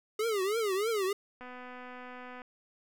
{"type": "tone with vibrato", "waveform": "square", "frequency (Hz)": 415.3, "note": "G#4", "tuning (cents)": 0, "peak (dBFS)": -29, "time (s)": [0.19, 1.13], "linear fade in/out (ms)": 5, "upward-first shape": "triangle", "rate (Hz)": 3.2, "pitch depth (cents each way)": 220}
{"type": "click train", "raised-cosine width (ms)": 0.5, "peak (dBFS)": -32, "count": 253, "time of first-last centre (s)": [1.41, 2.418], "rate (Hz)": 250}
{"effects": []}